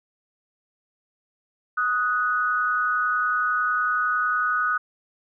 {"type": "tone pair together", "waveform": "sine", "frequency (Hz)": [1249.1, 1480], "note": ["D#6", "F#6"], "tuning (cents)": [6, 0], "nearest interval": "minor third", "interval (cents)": 294, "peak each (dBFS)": -23, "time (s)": [1.77, 4.78], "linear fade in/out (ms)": 10, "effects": []}